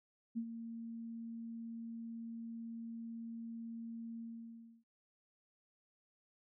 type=tone with ADSR envelope; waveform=sine; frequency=229.5 Hz; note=A#3; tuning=27 cents flat; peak=-34 dBFS; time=0.35-4.84 s; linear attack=25 ms; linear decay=71 ms; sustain=-9 dB; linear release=640 ms; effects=none